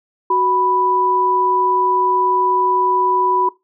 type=tone pair together; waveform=sine; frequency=371.6 / 987.8 Hz; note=F#4 / B5; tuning=+7 / 0 cents; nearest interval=octave + perfect fourth; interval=1693 cents; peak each=-19 / -14 dBFS; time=0.3-3.49 s; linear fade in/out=5 ms; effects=noise-tail reverb RT60 0.2 s tail -19 dB re dry